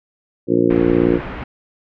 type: harmonic tone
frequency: 58.27 Hz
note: A#1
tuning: in tune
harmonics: 2 / 3 / 4 / 5 / 6 / 7 / 8 / 9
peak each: -27 / -23 / -23 / -17 / -16 / -26 / -21 / -26 dBFS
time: 0.47-1.2 s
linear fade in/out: 50 ms
type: low-pass noise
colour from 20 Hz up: pink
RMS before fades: -28 dBFS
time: 0.7-1.44 s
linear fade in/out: 5 ms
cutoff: 2400 Hz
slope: 24 dB/octave
effects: none